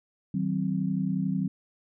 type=chord; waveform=sine; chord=C diminished; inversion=first; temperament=just; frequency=156.98 / 188.37 / 261.6 Hz; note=Eb3 / Gb3 / C4; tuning=+16 / +31 / 0 cents; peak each=-31 / -27 / -32 dBFS; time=0.34-1.48 s; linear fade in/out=5 ms; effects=none